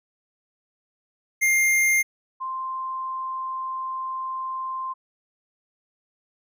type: tone pair in turn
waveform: square / sine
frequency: 2112 / 1046.6 Hz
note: C7 / C6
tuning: +16 / 0 cents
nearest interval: octave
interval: 1216 cents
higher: first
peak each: -18 / -27 dBFS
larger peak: first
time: 1.41-2.03 / 2.4-4.94 s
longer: second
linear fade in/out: 20 ms
effects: none